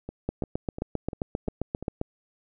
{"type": "two click trains", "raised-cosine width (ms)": 2, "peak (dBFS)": [-14, -22], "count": [14, 6], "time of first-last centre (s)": [[0.29, 2.014], [0.09, 1.826]], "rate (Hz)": [7.54, 2.88], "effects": []}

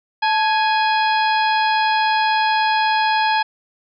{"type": "harmonic tone with a mistuned harmonic", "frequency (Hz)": 830.6, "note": "G#5", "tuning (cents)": 0, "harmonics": [1, 2, 3, 4, 5, 6], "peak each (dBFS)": [-16, -22, -26, -28, -30, -32], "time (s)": [0.22, 3.43], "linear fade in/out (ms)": 10, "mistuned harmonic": 1, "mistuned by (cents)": 84, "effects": []}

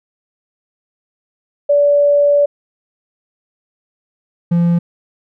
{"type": "tone pair in turn", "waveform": ["sine", "triangle"], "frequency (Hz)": [577, 171.54], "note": ["D5", "F3"], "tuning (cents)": [-31, -31], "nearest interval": "octave + major sixth", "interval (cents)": 2100, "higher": "first", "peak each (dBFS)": -8, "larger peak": "neither", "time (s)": [[1.69, 2.46], [4.51, 4.79]], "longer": "first", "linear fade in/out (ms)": 10, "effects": []}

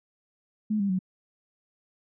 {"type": "tone with pitch steps", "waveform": "sine", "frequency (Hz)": [213.5, 199.2, 185.86], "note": ["G#3", "G3", "F#3"], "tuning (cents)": [48, 28, 8], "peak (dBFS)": -23, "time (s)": [0.7, 0.991], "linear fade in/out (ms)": 10, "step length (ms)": 97, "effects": []}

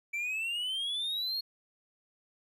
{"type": "exponential sweep", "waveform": "triangle", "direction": "up", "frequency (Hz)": [2314, 4329], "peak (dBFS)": -30, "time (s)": [0.13, 1.41], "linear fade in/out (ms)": 10, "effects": []}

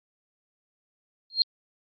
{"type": "tone with exponential growth", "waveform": "sine", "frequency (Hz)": 4221, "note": "C8", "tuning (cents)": 14, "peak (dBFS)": -13, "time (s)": [1.3, 1.42], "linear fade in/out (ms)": 1, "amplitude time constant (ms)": 24, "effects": ["Opus 48 kbps"]}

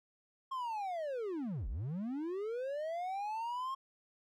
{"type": "linear two-way sweep", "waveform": "triangle", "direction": "down then up", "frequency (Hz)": [1081, 39, 1081], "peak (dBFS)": -34, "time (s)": [0.51, 3.75], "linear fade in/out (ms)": 10, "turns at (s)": 1.68, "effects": []}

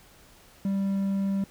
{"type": "tone", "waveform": "triangle", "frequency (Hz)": 196, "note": "G3", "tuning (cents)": 0, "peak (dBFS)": -22, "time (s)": [0.65, 1.44], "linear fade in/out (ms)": 2, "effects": ["pink hiss -55 dBFS RMS until 1.5 s"]}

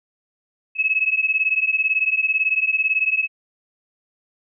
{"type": "beating tone pair", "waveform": "sine", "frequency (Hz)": [2569, 2587], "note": ["E7", "E7"], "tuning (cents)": [-45, -33], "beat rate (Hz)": 18, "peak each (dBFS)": -20, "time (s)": [0.75, 3.28], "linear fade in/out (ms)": 50, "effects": []}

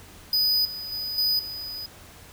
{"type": "tone with level steps", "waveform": "square", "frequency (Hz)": 4976, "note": "D#8", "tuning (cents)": -1, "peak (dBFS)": [-20, -33, -29, -21, -33], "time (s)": [0.33, 1.86], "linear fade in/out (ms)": 2, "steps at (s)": [0.65, 0.92, 1.18, 1.39], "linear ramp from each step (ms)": 2, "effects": ["added 87 Hz sine -53 dBFS peak until 2.32 s", "pink hiss -48 dBFS RMS until 2.32 s"]}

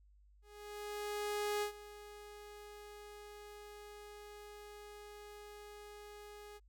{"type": "tone with ADSR envelope", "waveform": "sawtooth", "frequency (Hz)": 415.3, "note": "G#4", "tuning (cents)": 0, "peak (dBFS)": -30, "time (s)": [0.42, 6.6], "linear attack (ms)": 1200, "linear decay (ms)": 99, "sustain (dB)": -17, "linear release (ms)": 36, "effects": ["added 50 Hz sine -62 dBFS peak until 6.68 s"]}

